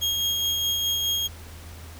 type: tone with tremolo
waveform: 35% pulse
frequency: 3259 Hz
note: G#7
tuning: 33 cents flat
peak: -20 dBFS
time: 0.01-1.28 s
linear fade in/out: 20 ms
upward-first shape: sine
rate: 4.8 Hz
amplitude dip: 25%
effects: added 81 Hz sine -40 dBFS peak until 1.99 s + pink hiss -46 dBFS RMS until 1.99 s